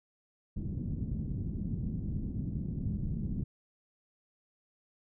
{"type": "low-pass noise", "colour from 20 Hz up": "white", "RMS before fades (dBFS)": -35, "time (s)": [0.56, 3.44], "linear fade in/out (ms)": 10, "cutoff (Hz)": 210, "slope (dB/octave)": 24, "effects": []}